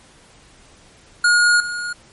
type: tone with level steps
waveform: square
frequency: 1435 Hz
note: F6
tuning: 47 cents sharp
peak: -12 / -24 dBFS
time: 1.24-1.93 s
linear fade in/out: 5 ms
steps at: 1.6 s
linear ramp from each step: 2 ms
effects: pink hiss -49 dBFS RMS until 2.12 s + MP3 48 kbps